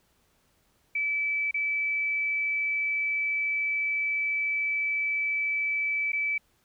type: tone with dropouts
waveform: sine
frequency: 2307 Hz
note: D7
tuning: 31 cents flat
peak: -25 dBFS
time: 0.95-6.38 s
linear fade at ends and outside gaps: 5 ms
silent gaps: 1.511-1.542 / 6.12-6.13 s
effects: pink hiss -68 dBFS RMS until 6.64 s